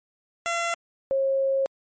15% pulse / sine tone pair in turn, 681 / 540.5 Hz, F5 / C#5, -44 / -44 cents, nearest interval major third, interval 400 cents, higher first, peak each -18 / -20 dBFS, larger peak first, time 0.46-0.74 / 1.11-1.66 s, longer second, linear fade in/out 0 ms, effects MP3 32 kbps

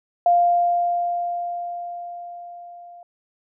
sine tone with level ramp, 698.5 Hz, F5, in tune, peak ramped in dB -12 to -40 dBFS, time 0.26-3.03 s, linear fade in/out 2 ms, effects none

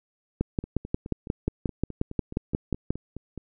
two click trains, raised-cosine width 3 ms, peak -23 / -11 dBFS, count 14 / 15, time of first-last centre 0.64-3.377 / 0.41-2.906 s, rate 4.75 / 5.61 Hz, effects none

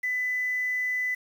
sine tone with quantisation, 2000 Hz, B6, 21 cents sharp, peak -25 dBFS, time 0.03-1.15 s, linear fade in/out 10 ms, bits 8, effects none

